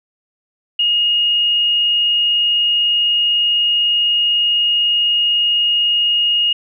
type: tone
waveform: sine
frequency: 2862 Hz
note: F7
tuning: 42 cents sharp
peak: -12 dBFS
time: 0.79-6.53 s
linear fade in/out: 5 ms
effects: none